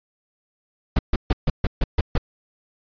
brown noise bursts, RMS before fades -17 dBFS, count 8, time 0.96-2.18 s, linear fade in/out 5 ms, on 30 ms, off 140 ms, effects resampled to 11025 Hz

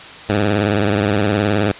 10% pulse tone with vibrato, 102.6 Hz, G#2, 21 cents flat, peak -6 dBFS, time 0.29-1.72 s, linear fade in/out 5 ms, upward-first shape sine, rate 19 Hz, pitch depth 110 cents each way, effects white hiss -35 dBFS RMS until 1.79 s + resampled to 8000 Hz

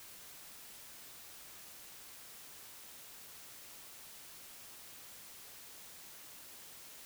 silence, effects white hiss -53 dBFS RMS until 7.05 s

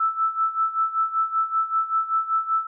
sine tone with tremolo, 1318.5 Hz, E6, in tune, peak -17 dBFS, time 0-2.67 s, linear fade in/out 5 ms, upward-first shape sine, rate 5.2 Hz, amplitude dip 80%, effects none

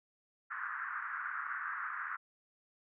pink band-pass noise, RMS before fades -40 dBFS, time 0.5-2.17 s, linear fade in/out 20 ms, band 1200 to 1700 Hz, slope 48 dB/octave, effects none

